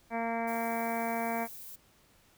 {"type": "harmonic tone", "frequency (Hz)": 230, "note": "A#3", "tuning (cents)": -23, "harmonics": [1, 2, 3, 4, 5, 6, 7, 8, 9, 10], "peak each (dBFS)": [-36, -40, -34, -38, -46, -49, -45, -48, -46, -43], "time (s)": [0.1, 1.48], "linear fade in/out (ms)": 50}
{"type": "noise", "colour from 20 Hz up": "violet", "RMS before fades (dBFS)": -46, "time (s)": [0.47, 1.76], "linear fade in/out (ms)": 10}
{"effects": ["pink hiss -64 dBFS RMS until 2.37 s"]}